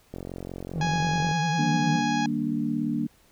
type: click train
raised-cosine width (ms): 2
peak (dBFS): -22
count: 54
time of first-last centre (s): 0.14-1.313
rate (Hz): 45.2
type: tone with vibrato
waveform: triangle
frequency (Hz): 160.9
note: E3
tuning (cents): -42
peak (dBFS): -23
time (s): 0.73-2.04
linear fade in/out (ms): 50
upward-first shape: triangle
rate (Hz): 10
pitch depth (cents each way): 150
type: harmonic tone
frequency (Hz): 830.6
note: G#5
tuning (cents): 0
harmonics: 1 / 2 / 3 / 4 / 5 / 6 / 7 / 8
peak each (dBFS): -27 / -33 / -37 / -39 / -41 / -43 / -44 / -45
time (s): 0.81-2.26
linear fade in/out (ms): 2
type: chord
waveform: sine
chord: Eb major seventh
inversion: none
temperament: equal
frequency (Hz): 155.56 / 196 / 233.1 / 293.7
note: Eb3 / G3 / Bb3 / D4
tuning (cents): 0 / 0 / 0 / 0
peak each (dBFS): -33 / -33 / -27 / -29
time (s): 1.58-3.07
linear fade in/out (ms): 10
effects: pink hiss -60 dBFS RMS until 3.31 s